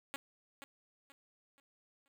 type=tone with echo; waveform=5% pulse; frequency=277.2 Hz; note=C#4; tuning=in tune; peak=-28 dBFS; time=0.14-0.16 s; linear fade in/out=0 ms; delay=480 ms; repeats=4; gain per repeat=-9 dB; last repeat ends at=2.08 s; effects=none